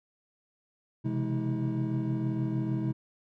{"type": "tone cluster", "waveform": "triangle", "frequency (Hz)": [129.3, 135.8, 166.8, 209.1, 320.1], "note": ["C3", "C#3", "E3", "G#3", "D#4"], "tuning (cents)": [-20, -35, 21, 12, 49], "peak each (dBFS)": [-29, -36, -37, -32, -32], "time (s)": [1.04, 2.93], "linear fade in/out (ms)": 20, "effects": []}